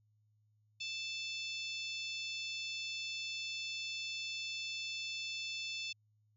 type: harmonic tone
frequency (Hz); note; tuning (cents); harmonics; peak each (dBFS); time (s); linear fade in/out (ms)
880; A5; 0; 3 / 4 / 5 / 6 / 7 / 8; -42 / -44 / -48 / -48 / -55 / -56; 0.8-5.93; 10
effects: added 106 Hz sine -70 dBFS peak until 6.36 s